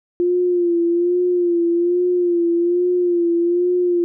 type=tone with vibrato; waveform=sine; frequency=349.2 Hz; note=F4; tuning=in tune; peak=-14 dBFS; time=0.2-4.04 s; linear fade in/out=0 ms; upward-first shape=sine; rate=1.2 Hz; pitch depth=47 cents each way; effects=none